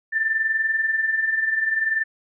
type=tone pair together; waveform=sine; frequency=1760 / 1780.5 Hz; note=A6 / A6; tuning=0 / +20 cents; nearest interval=unison; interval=20 cents; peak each=-27 / -20 dBFS; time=0.12-2.04 s; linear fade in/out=20 ms; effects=none